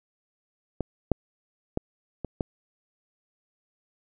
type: clicks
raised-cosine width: 2 ms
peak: -14 / -7 / -12 / -18 / -13 dBFS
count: 5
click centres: 0.807 / 1.117 / 1.774 / 2.247 / 2.408 s
effects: none